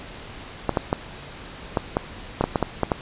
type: clicks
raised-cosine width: 1 ms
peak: -5 dBFS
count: 11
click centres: 0.693 / 0.772 / 0.929 / 1.772 / 1.969 / 2.41 / 2.44 / 2.558 / 2.627 / 2.833 / 2.918 s
effects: pink hiss -39 dBFS RMS until 3.01 s + resampled to 8000 Hz